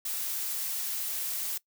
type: noise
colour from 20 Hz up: blue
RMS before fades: -33 dBFS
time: 0.05-1.58 s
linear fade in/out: 5 ms
effects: noise-tail reverb RT60 0.1 s tail -21 dB re dry